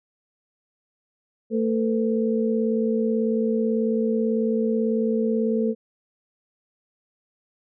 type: tone cluster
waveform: sine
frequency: 223.9 / 445.8 / 504 Hz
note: A3 / A4 / B4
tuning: +30 / +23 / +35 cents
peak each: -22 / -24 / -29 dBFS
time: 1.5-5.75 s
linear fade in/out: 50 ms
effects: none